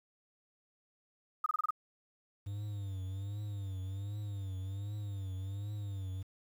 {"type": "tone bursts", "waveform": "sine", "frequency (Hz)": 1244.5, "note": "D#6", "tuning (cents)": 0, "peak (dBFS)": -28, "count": 6, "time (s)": [1.44, 1.707], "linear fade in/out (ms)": 5, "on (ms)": 22, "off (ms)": 27}
{"type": "tone with vibrato", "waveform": "triangle", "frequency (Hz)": 99, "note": "G2", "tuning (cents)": 18, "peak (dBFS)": -35, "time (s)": [2.46, 6.23], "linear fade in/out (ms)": 10, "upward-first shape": "triangle", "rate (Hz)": 1.3, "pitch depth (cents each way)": 110}
{"effects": ["10-bit"]}